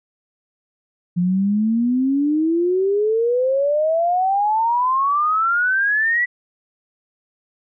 sine exponential sweep, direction up, 172.8 to 1975.5 Hz, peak -15 dBFS, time 1.16-6.26 s, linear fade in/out 20 ms, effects none

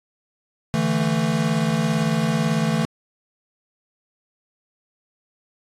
square chord, D suspended second, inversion none, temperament equal with one note detuned, 146.83 / 164.81 / 221.7 Hz, D3 / E3 / A3, 0 / 0 / +13 cents, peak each -26 / -23 / -23 dBFS, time 0.74-2.85 s, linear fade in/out 0 ms, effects low-pass 9000 Hz 12 dB/octave + AAC 64 kbps

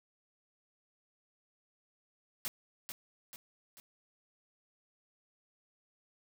white noise with echo, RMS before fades -37 dBFS, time 2.45-2.48 s, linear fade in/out 0 ms, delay 440 ms, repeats 3, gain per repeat -6 dB, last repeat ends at 3.8 s, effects none

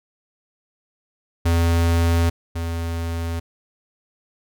square tone pair in turn, 84.2 / 83.62 Hz, E2 / E2, +37 / +25 cents, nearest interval unison, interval 12 cents, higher first, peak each -16 / -24 dBFS, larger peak first, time 1.45-2.3 / 2.55-3.4 s, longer neither, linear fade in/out 10 ms, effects none

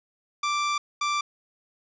sawtooth tone bursts at uneven times, 1174.7 Hz, D6, in tune, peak -20 dBFS, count 2, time 0.43-0.78 / 1.01-1.21 s, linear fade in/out 5 ms, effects resampled to 16000 Hz + 10-bit

